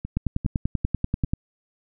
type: two click trains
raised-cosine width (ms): 5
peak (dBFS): -10 / -18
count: 13 / 4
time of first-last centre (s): 0.17-1.335 / 0.05-1.245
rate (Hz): 10.3 / 2.51
effects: none